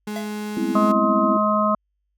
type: tone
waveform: 35% pulse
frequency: 210.3 Hz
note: G#3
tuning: 22 cents sharp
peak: -25 dBFS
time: 0.07-0.92 s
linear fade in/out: 5 ms
type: tone with exponential decay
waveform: square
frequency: 672 Hz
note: E5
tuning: 33 cents sharp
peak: -28 dBFS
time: 0.16-0.37 s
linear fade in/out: 1 ms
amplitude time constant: 44 ms
type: chord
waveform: sine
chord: C major seventh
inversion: second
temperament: equal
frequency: 196 / 246.9 / 261.6 / 329.6 Hz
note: G3 / B3 / C4 / E4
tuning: 0 / 0 / 0 / 0 cents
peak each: -30 / -28 / -26 / -24 dBFS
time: 0.57-1.37 s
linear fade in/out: 2 ms
type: harmonic tone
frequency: 211 Hz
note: G#3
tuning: 28 cents sharp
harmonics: 1 / 3 / 5 / 6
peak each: -22 / -22 / -22 / -22 dBFS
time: 0.75-1.75 s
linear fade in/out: 5 ms
effects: added 50 Hz sine -70 dBFS peak until 2.17 s